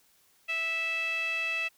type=tone with band-pass filter; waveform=sawtooth; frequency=657 Hz; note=E5; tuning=6 cents flat; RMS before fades=-31 dBFS; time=0.48-1.69 s; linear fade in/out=20 ms; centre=2500 Hz; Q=9.8; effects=white hiss -65 dBFS RMS until 1.77 s